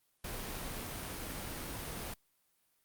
pink noise, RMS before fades -41 dBFS, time 0.24-2.14 s, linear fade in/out 5 ms, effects white hiss -75 dBFS RMS until 2.84 s + Opus 32 kbps

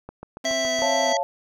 click train, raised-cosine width 1 ms, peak -22 dBFS, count 6, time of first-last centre 0.09-0.791 s, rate 7.13 Hz
sawtooth tone with vibrato, 260 Hz, C4, 11 cents flat, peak -28 dBFS, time 0.44-1.13 s, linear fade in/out 5 ms, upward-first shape square, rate 2.4 Hz, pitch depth 26 cents each way
harmonic tone, 659.3 Hz, E5, in tune, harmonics 1 / 3 / 5 / 7 / 9 / 10, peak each -24 / -29 / -31 / -32 / -34 / -34 dBFS, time 0.45-1.17 s, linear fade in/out 2 ms
sine chord, Db augmented, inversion none, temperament equal with one note detuned, 554.4 / 696 / 880 Hz, Db5 / F5 / A5, 0 / -6 / 0 cents, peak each -26 dBFS, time 0.82-1.23 s, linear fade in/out 0 ms
effects none

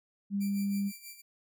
sine tone, 200.1 Hz, G3, 36 cents sharp, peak -28 dBFS, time 0.3-0.92 s, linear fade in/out 50 ms
5% pulse tone with tremolo, 2349 Hz, D7, in tune, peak -33 dBFS, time 0.4-1.22 s, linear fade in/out 20 ms, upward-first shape sine, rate 6.2 Hz, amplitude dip 70%
effects none

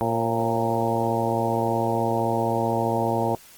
harmonic tone with a mistuned harmonic, 115.4 Hz, A#2, 17 cents flat, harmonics 1 / 2 / 3 / 4 / 5 / 6 / 7 / 8, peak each -29 / -29 / -29 / -29 / -29 / -29 / -29 / -29 dBFS, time 0.01-3.35 s, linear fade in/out 0 ms, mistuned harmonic 5, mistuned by -49 cents, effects white hiss -49 dBFS RMS until 3.57 s + Opus 24 kbps

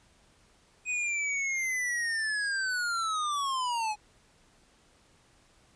square linear sweep, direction down, 2510 to 830.6 Hz, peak -29 dBFS, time 0.85-3.96 s, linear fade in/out 50 ms, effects pink hiss -63 dBFS RMS until 5.75 s + resampled to 22050 Hz

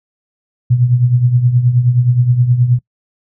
sine tone with tremolo, 123.1 Hz, B2, 5 cents flat, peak -5 dBFS, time 0.7-2.79 s, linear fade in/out 10 ms, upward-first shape triangle, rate 9.5 Hz, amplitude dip 75%, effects noise-tail reverb RT60 0.1 s tail -22 dB re dry

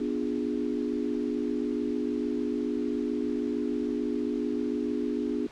sine chord, B diminished seventh, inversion none, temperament equal, 246.9 / 293.7 / 349.2 / 415.3 Hz, B3 / D4 / F4 / Ab4, 0 / 0 / 0 / 0 cents, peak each -31 / -31 / -35 / -34 dBFS, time 0-5.47 s, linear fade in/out 5 ms, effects pink hiss -50 dBFS RMS until 5.51 s + low-pass 5000 Hz 12 dB/octave

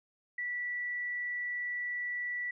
sine tone, 1957 Hz, B6, 16 cents flat, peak -33 dBFS, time 0.38-2.51 s, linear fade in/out 5 ms, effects none

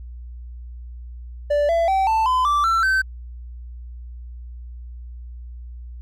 triangle tone with pitch steps, 584 / 670.8 / 770.6 / 885.2 / 1016.8 / 1168 / 1341.7 / 1541.2 Hz, D5 / E5 / G5 / A5 / C6 / D6 / E6 / G6, -10 / +30 / -30 / +10 / -50 / -10 / +30 / -30 cents, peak -14 dBFS, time 1.5-3.02 s, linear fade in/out 10 ms, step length 190 ms, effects added 60 Hz sine -33 dBFS peak until 6.01 s

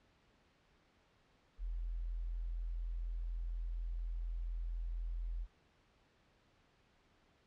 sine tone, 42.09 Hz, E1, 37 cents sharp, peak -37 dBFS, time 1.58-5.47 s, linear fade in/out 50 ms, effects pink hiss -71 dBFS RMS until 7.46 s + low-pass 4000 Hz 12 dB/octave

